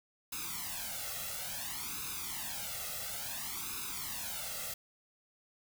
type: noise with flanger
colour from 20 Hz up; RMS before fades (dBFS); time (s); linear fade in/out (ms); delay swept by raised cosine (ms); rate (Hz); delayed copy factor
white; -40; 0.32-4.74; 5; 0.78 to 1.52; 0.58; +1
effects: none